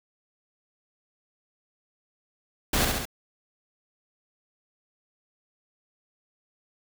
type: noise with echo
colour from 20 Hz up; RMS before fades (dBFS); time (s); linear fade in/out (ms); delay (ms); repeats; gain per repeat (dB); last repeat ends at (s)
pink; -24; 2.73-2.85; 5; 68; 3; -3; 3.054
effects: none